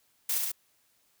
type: noise with echo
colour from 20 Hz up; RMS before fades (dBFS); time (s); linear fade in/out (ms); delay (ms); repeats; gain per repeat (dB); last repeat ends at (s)
blue; -29; 0.29-0.38; 5; 69; 2; -2; 0.518
effects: white hiss -69 dBFS RMS until 1.2 s